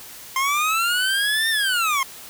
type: linear two-way sweep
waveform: 25% pulse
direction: up then down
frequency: 1046.5 to 1824 to 1046.5 Hz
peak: -15 dBFS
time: 0.36-2.03 s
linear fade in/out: 2 ms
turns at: 1.49 s
effects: white hiss -40 dBFS RMS until 2.29 s